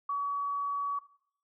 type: tone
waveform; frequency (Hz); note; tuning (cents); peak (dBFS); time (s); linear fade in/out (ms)
sine; 1134; C#6; +39; -29; 0.09-0.99; 5
effects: noise-tail reverb RT60 0.6 s tail -17 dB re dry